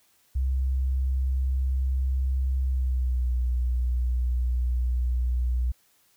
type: tone with pitch glide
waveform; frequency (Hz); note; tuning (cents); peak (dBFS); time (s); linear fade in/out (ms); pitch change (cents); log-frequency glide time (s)
sine; 65.41 to 61.38; C2 to B1; 0 to -10; -22; 0.35-5.72; 10; -110; 2.61-3.32
effects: white hiss -64 dBFS RMS until 6.16 s